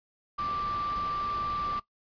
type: tone in noise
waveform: sine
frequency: 1174.7 Hz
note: D6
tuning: in tune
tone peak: -29 dBFS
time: 0.38-1.8 s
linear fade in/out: 10 ms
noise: pink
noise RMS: -41 dBFS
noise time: 0.38-1.8 s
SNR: +9 dB
effects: noise-tail reverb RT60 0.1 s tail -17 dB re dry + resampled to 11025 Hz